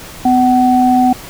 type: tone pair together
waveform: sine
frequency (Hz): 252.5 / 752.3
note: B3 / F#5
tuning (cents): +39 / +29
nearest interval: octave + perfect fifth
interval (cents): 1890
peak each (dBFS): -10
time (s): 0.25-1.13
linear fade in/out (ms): 5
effects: pink hiss -32 dBFS RMS until 1.29 s